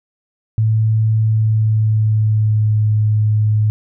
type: tone with pitch glide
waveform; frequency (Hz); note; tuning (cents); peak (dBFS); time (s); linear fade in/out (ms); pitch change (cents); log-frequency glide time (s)
sine; 110 to 107.05; A2 to A2; 0 to -47; -11; 0.58-3.7; 0; -47; 1.19-2.84
effects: none